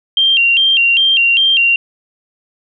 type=tone with vibrato; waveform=sine; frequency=2960 Hz; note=F#7; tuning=in tune; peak=-8 dBFS; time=0.17-1.76 s; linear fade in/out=2 ms; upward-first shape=square; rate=2.5 Hz; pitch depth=120 cents each way; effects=none